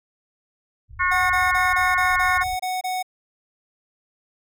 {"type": "low-pass noise", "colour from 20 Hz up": "white", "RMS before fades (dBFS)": -39, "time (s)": [0.88, 2.58], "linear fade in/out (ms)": 50, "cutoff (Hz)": 100, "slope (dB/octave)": 48}
{"type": "harmonic tone", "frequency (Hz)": 362.1, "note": "F#4", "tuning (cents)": -37, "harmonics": [3, 4, 5, 6], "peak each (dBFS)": [-22, -23, -24, -25], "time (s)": [0.99, 2.44], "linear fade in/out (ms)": 20}
{"type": "tone bursts", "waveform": "square", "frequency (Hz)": 740, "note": "F#5", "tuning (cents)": 0, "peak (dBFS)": -24, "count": 9, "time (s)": [1.11, 3.028], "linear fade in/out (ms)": 10, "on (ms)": 190, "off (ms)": 26}
{"effects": []}